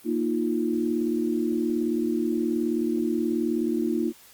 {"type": "chord", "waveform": "sine", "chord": "Bb suspended fourth", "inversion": "none", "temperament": "just", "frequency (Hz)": [233.1, 310.8, 349.6], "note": ["Bb3", "Eb4", "F4"], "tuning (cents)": [0, -2, 2], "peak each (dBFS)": -27, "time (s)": [0.04, 4.13], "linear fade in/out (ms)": 50, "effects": ["white hiss -52 dBFS RMS until 4.33 s", "Opus 32 kbps"]}